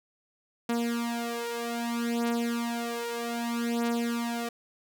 sawtooth beating tone pair, 234.6 / 235.23 Hz, A#3 / A#3, +11 / +16 cents, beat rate 0.63 Hz, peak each -28 / -27 dBFS, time 0.69-4.49 s, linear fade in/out 5 ms, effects none

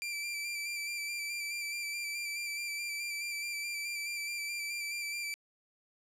sawtooth tone with vibrato, 2349 Hz, D7, in tune, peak -32 dBFS, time 0.02-5.34 s, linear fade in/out 0 ms, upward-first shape square, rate 4.7 Hz, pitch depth 22 cents each way, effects low-pass 12000 Hz 12 dB/octave

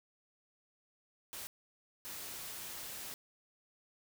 white noise bursts at uneven times, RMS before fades -45 dBFS, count 2, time 1.33-1.47 / 2.05-3.14 s, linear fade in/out 0 ms, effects none

